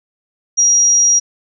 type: tone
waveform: sine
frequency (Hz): 5720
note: F8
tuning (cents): +41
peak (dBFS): -8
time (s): 0.57-1.2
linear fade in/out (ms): 20
effects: none